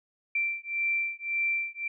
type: beating tone pair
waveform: sine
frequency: 2349 / 2350.8 Hz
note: D7 / D7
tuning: 0 / +1 cents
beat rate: 1.8 Hz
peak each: -30 dBFS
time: 0.35-1.88 s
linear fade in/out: 5 ms
effects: none